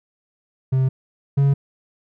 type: tone pair in turn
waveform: triangle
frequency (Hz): 131.3 / 139.42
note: C3 / C#3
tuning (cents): +6 / +10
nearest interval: minor second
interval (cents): 104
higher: second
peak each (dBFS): -13 / -11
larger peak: second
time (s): 0.72-0.89 / 1.37-1.54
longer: neither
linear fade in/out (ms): 10
effects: none